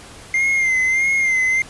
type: tone with vibrato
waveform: triangle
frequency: 2098 Hz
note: C7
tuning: 4 cents sharp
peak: -13 dBFS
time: 0.34-1.62 s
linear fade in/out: 2 ms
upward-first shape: sine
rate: 1.6 Hz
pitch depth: 50 cents each way
effects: pink hiss -40 dBFS RMS until 1.69 s + resampled to 24000 Hz